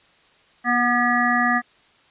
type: harmonic tone with a mistuned harmonic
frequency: 241.8 Hz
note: B3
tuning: 36 cents flat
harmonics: 1 / 3 / 5 / 7 / 8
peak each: -23 / -23 / -23 / -23 / -23 dBFS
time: 0.64-1.62 s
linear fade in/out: 50 ms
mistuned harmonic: 3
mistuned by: +20 cents
effects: white hiss -56 dBFS RMS until 2.1 s + resampled to 8000 Hz